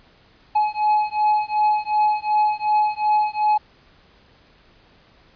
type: beating tone pair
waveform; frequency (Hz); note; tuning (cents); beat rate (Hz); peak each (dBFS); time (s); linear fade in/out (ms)
triangle; 846 / 848.7; G#5 / G#5; +32 / +37; 2.7; -18; 0.55-3.58; 10
effects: pink hiss -54 dBFS RMS until 5.35 s + resampled to 11025 Hz